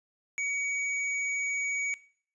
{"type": "tone", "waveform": "square", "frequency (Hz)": 2257, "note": "C#7", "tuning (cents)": 31, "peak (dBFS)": -30, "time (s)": [0.38, 1.94], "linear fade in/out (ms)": 0, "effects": ["noise-tail reverb RT60 0.5 s tail -18 dB re dry", "resampled to 22050 Hz"]}